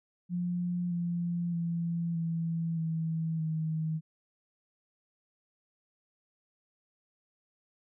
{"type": "tone with pitch steps", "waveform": "sine", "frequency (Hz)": [176.4, 172.67, 169.02, 165.44, 161.95, 158.52], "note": ["F3", "F3", "E3", "E3", "E3", "D#3"], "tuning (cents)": [18, -19, 44, 7, -30, 33], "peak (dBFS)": -29, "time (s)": [0.29, 4.01], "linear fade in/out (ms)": 50, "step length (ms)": 620, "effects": []}